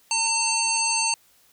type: harmonic tone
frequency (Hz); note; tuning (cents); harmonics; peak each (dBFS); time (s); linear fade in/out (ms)
901; A5; +41; 1 / 3 / 5 / 7 / 9; -27 / -27 / -27 / -27 / -27; 0.11-1.14; 2
effects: white hiss -59 dBFS RMS until 1.52 s